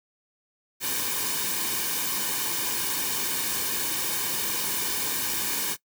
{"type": "noise with comb filter", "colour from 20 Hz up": "white", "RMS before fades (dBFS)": -28, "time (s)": [0.8, 5.77], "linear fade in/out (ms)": 50, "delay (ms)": 1.5, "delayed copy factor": -0.7, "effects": ["noise-tail reverb RT60 0.1 s tail -20 dB re dry"]}